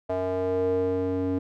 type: tone with band-pass filter sweep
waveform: square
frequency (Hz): 92.8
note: F#2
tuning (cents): +6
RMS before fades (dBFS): -26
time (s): 0.09-1.39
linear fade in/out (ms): 10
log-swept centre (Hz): 610 to 340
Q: 4.5
effects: none